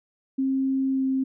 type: tone with pitch glide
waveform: sine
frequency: 267 to 264.8 Hz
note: C4 to C4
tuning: +35 to +21 cents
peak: -21 dBFS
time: 0.38-1.24 s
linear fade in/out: 10 ms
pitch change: -14 cents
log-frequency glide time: 0.91-1.04 s
effects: none